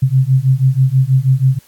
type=beating tone pair; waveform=sine; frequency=128.9 / 135.1 Hz; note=C3 / C#3; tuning=-26 / -44 cents; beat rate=6.2 Hz; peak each=-12 dBFS; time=0.02-1.59 s; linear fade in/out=10 ms; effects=white hiss -49 dBFS RMS until 1.67 s + AAC 64 kbps